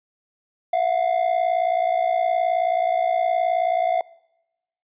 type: ring-modulated tone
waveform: triangle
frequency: 698 Hz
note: F5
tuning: 1 cent flat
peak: -13 dBFS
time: 0.73-4.01 s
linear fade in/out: 2 ms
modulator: 29.5 Hz
effects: noise-tail reverb RT60 0.9 s tail -23 dB re dry + resampled to 8000 Hz